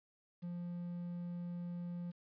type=tone with quantisation; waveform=triangle; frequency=174.61 Hz; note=F3; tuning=in tune; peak=-38 dBFS; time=0.42-2.12 s; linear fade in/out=20 ms; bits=11; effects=resampled to 11025 Hz